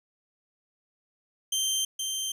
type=tone with echo; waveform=20% pulse; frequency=3138 Hz; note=G7; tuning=1 cent sharp; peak=-20 dBFS; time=1.52-1.85 s; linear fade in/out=5 ms; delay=470 ms; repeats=1; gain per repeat=-4 dB; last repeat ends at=2.32 s; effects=none